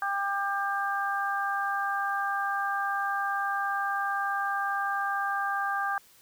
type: harmonic tone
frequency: 397.8 Hz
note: G4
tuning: 25 cents sharp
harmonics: 2 / 3 / 4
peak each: -31 / -31 / -31 dBFS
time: 0.02-5.98 s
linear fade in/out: 2 ms
effects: white hiss -58 dBFS RMS until 6.21 s